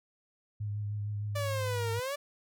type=tone with vibrato; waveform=sine; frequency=103.83 Hz; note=G#2; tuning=in tune; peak=-32 dBFS; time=0.6-2 s; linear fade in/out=10 ms; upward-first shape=sine; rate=6.5 Hz; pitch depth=22 cents each way
type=exponential two-way sweep; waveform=sawtooth; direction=down then up; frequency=587.3 to 453.3 to 587.3 Hz; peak=-29 dBFS; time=1.35-2.16 s; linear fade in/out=10 ms; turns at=1.92 s
effects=none